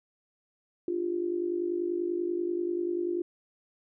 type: tone with amplitude modulation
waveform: sine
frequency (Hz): 349.2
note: F4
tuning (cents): 0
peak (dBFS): -24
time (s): 0.88-3.22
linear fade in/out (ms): 2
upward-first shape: sine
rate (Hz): 50.3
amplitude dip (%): 75
effects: none